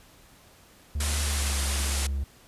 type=tone with pitch glide; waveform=triangle; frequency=73.1 to 69 Hz; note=D2 to C#2; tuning=-7 to -7 cents; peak=-24 dBFS; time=0.95-2.24 s; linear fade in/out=5 ms; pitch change=-100 cents; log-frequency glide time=1.23-1.6 s
type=low-pass noise; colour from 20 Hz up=white; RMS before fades=-32 dBFS; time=1-2.07 s; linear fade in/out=5 ms; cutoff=11000 Hz; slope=48 dB/octave
effects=pink hiss -55 dBFS RMS until 2.47 s + resampled to 32000 Hz